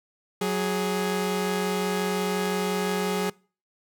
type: tone pair together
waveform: sawtooth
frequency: 185 / 415.7 Hz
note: F#3 / G#4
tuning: 0 / +2 cents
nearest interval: octave + major second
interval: 1402 cents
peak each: -23 dBFS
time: 0.41-3.3 s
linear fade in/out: 5 ms
effects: noise-tail reverb RT60 0.4 s tail -25 dB re dry